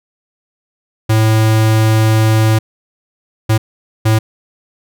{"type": "tone bursts at uneven times", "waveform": "square", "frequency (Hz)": 110, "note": "A2", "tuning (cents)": 0, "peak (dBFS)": -9, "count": 3, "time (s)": [[1.09, 2.59], [3.49, 3.58], [4.05, 4.19]], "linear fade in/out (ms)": 10, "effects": []}